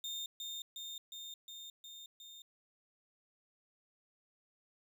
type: tone with echo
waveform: 35% pulse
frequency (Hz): 3638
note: A#7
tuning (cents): -43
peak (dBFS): -37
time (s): 0.04-0.26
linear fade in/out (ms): 2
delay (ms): 360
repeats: 6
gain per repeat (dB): -2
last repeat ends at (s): 2.42
effects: none